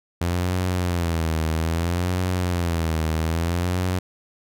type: tone with vibrato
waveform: sawtooth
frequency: 85.3 Hz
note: F2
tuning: 40 cents flat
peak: -17 dBFS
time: 0.21-3.99 s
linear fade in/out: 5 ms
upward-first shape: sine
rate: 0.61 Hz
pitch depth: 120 cents each way
effects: none